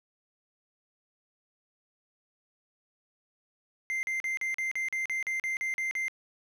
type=tone bursts; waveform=triangle; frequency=2088 Hz; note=C7; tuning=4 cents flat; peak=-27 dBFS; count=13; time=3.9-6.082 s; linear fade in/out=0 ms; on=130 ms; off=41 ms; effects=none